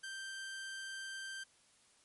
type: tone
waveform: sawtooth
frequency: 1568 Hz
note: G6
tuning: in tune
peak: -39 dBFS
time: 0.03-1.44 s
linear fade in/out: 10 ms
effects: white hiss -68 dBFS RMS until 2.04 s + MP3 48 kbps